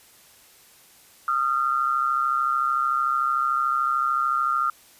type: tone pair together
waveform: sine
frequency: 1229.5 / 1363 Hz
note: D#6 / F6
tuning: -21 / -43 cents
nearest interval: major second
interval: 178 cents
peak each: -23 dBFS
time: 1.28-4.7 s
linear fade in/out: 2 ms
effects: white hiss -53 dBFS RMS until 4.99 s + resampled to 32000 Hz